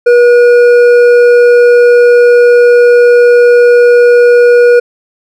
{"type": "tone with hard clipping", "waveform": "sine", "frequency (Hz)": 482.7, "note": "B4", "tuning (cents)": -40, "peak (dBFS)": -3, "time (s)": [0.06, 4.8], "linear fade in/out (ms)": 10, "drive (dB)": 7, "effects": []}